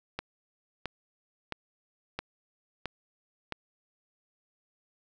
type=click train; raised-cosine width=0.3 ms; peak=-17 dBFS; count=6; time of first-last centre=0.19-3.523 s; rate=1.5 Hz; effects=none